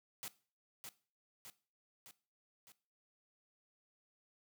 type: noise with echo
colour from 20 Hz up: white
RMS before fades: -45 dBFS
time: 0.23-0.28 s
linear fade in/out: 0 ms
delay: 610 ms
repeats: 4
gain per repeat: -4 dB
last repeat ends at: 2.72 s
effects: noise-tail reverb RT60 0.4 s tail -18 dB re dry + high-pass 100 Hz 12 dB/octave